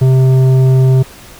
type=tone with tanh clipping; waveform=sine; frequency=130.81 Hz; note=C3; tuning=in tune; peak=-7 dBFS; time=0.01-1.03 s; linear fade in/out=10 ms; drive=10 dB; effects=pink hiss -36 dBFS RMS until 1.39 s